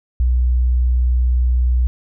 sine tone, 61.7 Hz, B1, 1 cent flat, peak -12 dBFS, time 0.2-1.87 s, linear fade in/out 0 ms, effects none

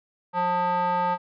square tone with band-pass filter, 178 Hz, F3, 33 cents sharp, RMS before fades -24 dBFS, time 0.33-1.18 s, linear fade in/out 50 ms, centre 970 Hz, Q 4.2, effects resampled to 11025 Hz

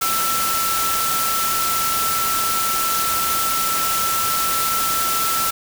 sine tone in noise, 1331 Hz, E6, 16 cents sharp, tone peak -21 dBFS, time 0.01-5.51 s, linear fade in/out 10 ms, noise white, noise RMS -22 dBFS, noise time 0.01-5.51 s, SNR -2 dB, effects none

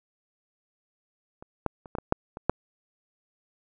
clicks, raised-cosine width 1 ms, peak -29 / -11 / -29 / -17 / -17 / -6 / -23 / -6 dBFS, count 8, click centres 1.425 / 1.663 / 1.858 / 1.952 / 1.985 / 2.124 / 2.371 / 2.496 s, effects none

